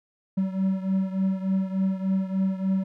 triangle beating tone pair, 190 / 193.4 Hz, F#3 / G3, +46 / -23 cents, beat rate 3.4 Hz, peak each -22 / -26 dBFS, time 0.37-2.84 s, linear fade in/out 10 ms, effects none

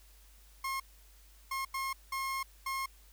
30% pulse tone bursts at uneven times, 1074 Hz, C6, 45 cents sharp, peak -31 dBFS, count 5, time 0.64-0.8 / 1.51-1.65 / 1.74-1.93 / 2.12-2.43 / 2.66-2.86 s, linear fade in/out 5 ms, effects added 50 Hz sine -57 dBFS peak until 3.12 s + white hiss -63 dBFS RMS until 3.12 s

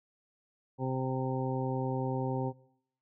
harmonic tone, 130.5 Hz, C3, 4 cents flat, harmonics 1 / 2 / 3 / 4 / 6 / 7, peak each -33 / -36 / -38 / -39 / -41 / -41 dBFS, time 0.78-2.53 s, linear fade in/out 50 ms, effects noise-tail reverb RT60 0.7 s tail -21 dB re dry

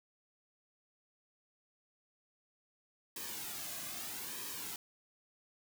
white noise with flanger, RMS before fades -43 dBFS, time 3.16-4.76 s, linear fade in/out 2 ms, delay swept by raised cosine 1.4 to 2.22 ms, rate 0.79 Hz, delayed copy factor -0.65, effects none

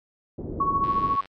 white low-pass noise, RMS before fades -33 dBFS, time 0.38-1.16 s, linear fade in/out 5 ms, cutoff 400 Hz, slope 24 dB/octave
sine tone with tremolo, 1112 Hz, C#6, 5 cents sharp, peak -18 dBFS, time 0.6-1.21 s, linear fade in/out 5 ms, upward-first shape sine, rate 14 Hz, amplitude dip 60%
click train, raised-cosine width 0.3 ms, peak -27 dBFS, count 41, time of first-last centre 0.84-1.257 s, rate 96 Hz
effects MP3 64 kbps

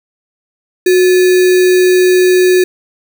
sine tone with sample-and-hold, 365.7 Hz, F#4, 20 cents flat, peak -5 dBFS, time 0.86-2.64 s, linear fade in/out 5 ms, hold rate 2100 Hz, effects none

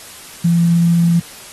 sine tone with quantisation, 170 Hz, F3, 46 cents flat, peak -9 dBFS, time 0.44-1.2 s, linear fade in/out 10 ms, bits 6, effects white hiss -36 dBFS RMS until 1.52 s + AAC 32 kbps

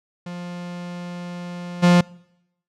45% pulse tone with level steps, 175.8 Hz, F3, 12 cents sharp, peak -30 / -11 dBFS, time 0.26-2.01 s, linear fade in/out 5 ms, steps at 1.82 s, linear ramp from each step 20 ms, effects noise-tail reverb RT60 0.8 s tail -25 dB re dry + low-pass 6000 Hz 12 dB/octave

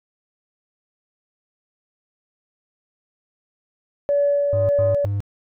sine tone with tremolo, 572 Hz, D5, 46 cents flat, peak -14 dBFS, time 4.09-5.05 s, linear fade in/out 0 ms, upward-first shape sine, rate 1.8 Hz, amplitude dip 30%
triangle tone bursts, 100.7 Hz, G2, 47 cents sharp, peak -18 dBFS, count 3, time 4.53-5.204 s, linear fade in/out 0 ms, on 160 ms, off 97 ms
effects tanh soft clip ceiling -10 dBFS

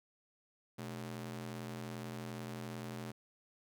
sawtooth ring-modulated tone, 168.9 Hz, E3, 42 cents sharp, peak -35 dBFS, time 0.78-3.12 s, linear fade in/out 10 ms, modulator 45.7 Hz, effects none

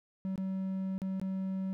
triangle tone with dropouts, 190.3 Hz, F#3, 49 cents sharp, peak -30 dBFS, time 0.25-1.73 s, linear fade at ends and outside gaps 0 ms, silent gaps 0.358-0.378 / 0.98-1.018 / 1.198-1.215 s, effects none

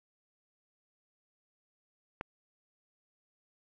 click, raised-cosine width 0.5 ms, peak -21 dBFS, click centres 2.211 s, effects none

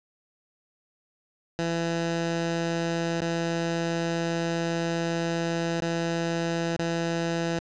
15% pulse tone with dropouts, 167.5 Hz, E3, 28 cents sharp, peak -19 dBFS, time 1.59-7.59 s, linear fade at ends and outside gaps 0 ms, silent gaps 3.207-3.218 / 5.804-5.822 / 6.765-6.792 s, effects resampled to 16000 Hz + 8-bit

